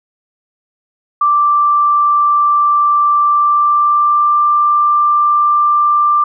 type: tone with pitch glide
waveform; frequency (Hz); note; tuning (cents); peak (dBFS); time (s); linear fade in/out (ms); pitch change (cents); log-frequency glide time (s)
sine; 1174.7 to 1183.6; D6 to D6; 0 to +13; -8; 1.21-6.24; 5; +13; 3.23-4.4
effects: none